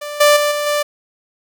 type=tone with level steps; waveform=sawtooth; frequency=589 Hz; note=D5; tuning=5 cents sharp; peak=-21 / -4 / -10 / -14 / -11 dBFS; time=0.01-0.83 s; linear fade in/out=10 ms; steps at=0.2 / 0.36 / 0.51 / 0.66 s; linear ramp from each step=10 ms; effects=none